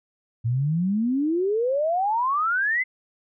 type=exponential sweep; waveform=sine; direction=up; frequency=111.8 to 2093 Hz; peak=-20 dBFS; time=0.44-2.84 s; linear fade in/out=20 ms; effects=none